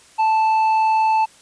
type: tone with tanh clipping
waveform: sine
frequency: 879 Hz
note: A5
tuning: 2 cents flat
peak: -15 dBFS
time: 0.18-1.26 s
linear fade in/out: 20 ms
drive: 6 dB
effects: white hiss -49 dBFS RMS until 1.41 s + resampled to 22050 Hz